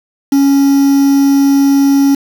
triangle tone with quantisation, 277.2 Hz, C#4, in tune, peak -4 dBFS, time 0.32-2.15 s, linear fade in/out 5 ms, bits 4, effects none

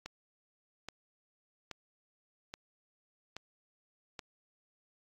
click train, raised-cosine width 0.2 ms, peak -24 dBFS, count 6, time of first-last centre 0.06-4.192 s, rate 1.21 Hz, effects AAC 64 kbps

